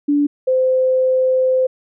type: tone pair in turn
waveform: sine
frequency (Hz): 289.8 / 516.4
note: D4 / C5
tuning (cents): -23 / -23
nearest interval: minor seventh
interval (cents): 1000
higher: second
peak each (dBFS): -12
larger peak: neither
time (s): 0.08-0.27 / 0.47-1.67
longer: second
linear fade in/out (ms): 10
effects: none